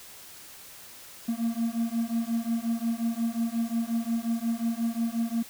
triangle beating tone pair, 227.8 / 233.4 Hz, A#3 / A#3, -40 / +2 cents, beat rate 5.6 Hz, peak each -27 dBFS, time 1.28-5.43 s, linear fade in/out 10 ms, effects white hiss -47 dBFS RMS until 5.49 s

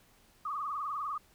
sine tone with vibrato, 1174.7 Hz, D6, in tune, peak -33 dBFS, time 0.45-1.18 s, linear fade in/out 5 ms, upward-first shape sine, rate 20 Hz, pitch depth 120 cents each way, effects pink hiss -64 dBFS RMS until 1.34 s

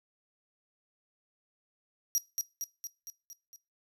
30% pulse tone with echo, 5720 Hz, F8, 41 cents sharp, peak -21 dBFS, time 2.15-2.18 s, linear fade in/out 0 ms, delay 230 ms, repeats 6, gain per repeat -4 dB, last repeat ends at 3.56 s, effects noise-tail reverb RT60 0.3 s tail -21 dB re dry

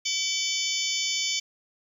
harmonic tone with a mistuned harmonic, 762 Hz, G5, 49 cents flat, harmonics 3 / 4 / 5 / 6 / 7 / 8 / 9, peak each -33 / -33 / -33 / -33 / -33 / -33 / -33 dBFS, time 0.05-1.4 s, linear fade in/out 10 ms, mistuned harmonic 5, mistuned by -130 cents, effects 9-bit

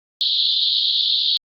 pink band-pass noise, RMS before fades -19 dBFS, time 0.21-1.37 s, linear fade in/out 0 ms, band 3300 to 4400 Hz, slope 96 dB/octave, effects Opus 32 kbps

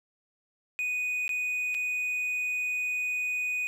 triangle tone with dropouts, 2484 Hz, D#7, 3 cents flat, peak -26 dBFS, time 0.79-3.67 s, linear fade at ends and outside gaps 0 ms, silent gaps 1.279-1.292 / 1.744-1.748 s, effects none

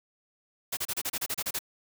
white noise bursts, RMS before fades -31 dBFS, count 11, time 0.72-1.591 s, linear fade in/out 10 ms, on 51 ms, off 31 ms, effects none

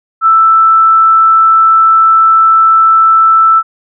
sine tone, 1323 Hz, E6, 6 cents sharp, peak -3 dBFS, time 0.21-3.63 s, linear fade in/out 50 ms, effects none

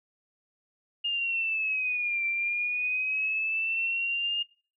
sine linear two-way sweep, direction down then up, 2836 to 2349 to 2836 Hz, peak -26 dBFS, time 1.04-4.43 s, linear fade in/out 10 ms, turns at 2.25 s, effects noise-tail reverb RT60 0.4 s tail -22 dB re dry

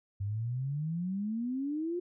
sine exponential sweep, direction up, 96.9 to 360.8 Hz, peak -31 dBFS, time 0.2-2 s, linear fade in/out 10 ms, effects none

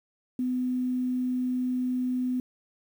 sine tone with quantisation, 252.1 Hz, B3, 36 cents sharp, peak -25 dBFS, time 0.39-2.4 s, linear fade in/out 2 ms, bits 9, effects none

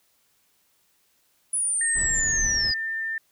sine linear sweep, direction down, 9970 to 4861 Hz, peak -22 dBFS, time 1.53-2.74 s, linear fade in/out 5 ms
sine tone with pitch glide, 1833 to 1796.3 Hz, A#6 to A6, -30 to +35 cents, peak -26 dBFS, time 1.81-3.18 s, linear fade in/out 2 ms, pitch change -35 cents, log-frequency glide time 1.94-2.27 s
brown noise, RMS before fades -33 dBFS, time 1.95-2.72 s, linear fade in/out 10 ms
effects white hiss -66 dBFS RMS until 3.31 s

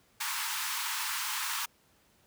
pink high-pass noise, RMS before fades -34 dBFS, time 0.2-1.66 s, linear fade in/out 10 ms, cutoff 870 Hz, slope 96 dB/octave, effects pink hiss -66 dBFS RMS until 2.26 s + high-pass 60 Hz 12 dB/octave

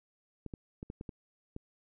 clicks, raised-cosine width 3 ms, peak -28 dBFS, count 7, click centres 0.463 / 0.538 / 0.829 / 0.901 / 1.011 / 1.092 / 1.564 s, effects none

